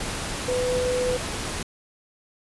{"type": "tone in noise", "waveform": "sine", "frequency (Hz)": 500, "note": "B4", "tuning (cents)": 21, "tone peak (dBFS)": -22, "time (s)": [0.48, 1.17], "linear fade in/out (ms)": 5, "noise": "pink", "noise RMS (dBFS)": -30, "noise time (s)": [0, 1.63], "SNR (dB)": 5, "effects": ["resampled to 24000 Hz"]}